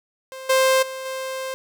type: tone with level steps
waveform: sawtooth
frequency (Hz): 525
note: C5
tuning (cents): +6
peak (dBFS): -30 / -11 / -26 / -23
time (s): 0.32-1.54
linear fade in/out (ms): 0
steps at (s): 0.49 / 0.82 / 1.05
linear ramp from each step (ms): 10
effects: none